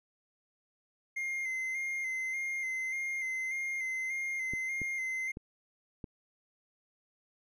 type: tone with vibrato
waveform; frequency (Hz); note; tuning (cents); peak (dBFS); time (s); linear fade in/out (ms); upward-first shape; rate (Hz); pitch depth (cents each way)
triangle; 2093; C7; 0; -31; 1.16-5.32; 10; square; 1.7; 25
type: clicks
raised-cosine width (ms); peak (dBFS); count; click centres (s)
3; -28; 4; 4.536 / 4.817 / 5.371 / 6.042
effects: none